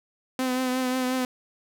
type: tone with vibrato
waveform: sawtooth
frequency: 255.6 Hz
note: C4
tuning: 40 cents flat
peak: -20 dBFS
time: 0.39-1.25 s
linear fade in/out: 2 ms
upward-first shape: triangle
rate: 5.6 Hz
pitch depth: 33 cents each way
effects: none